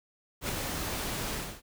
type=noise with ADSR envelope; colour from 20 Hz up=pink; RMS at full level=-31 dBFS; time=0.41-1.62 s; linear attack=79 ms; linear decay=4 ms; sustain=-3 dB; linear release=280 ms; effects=none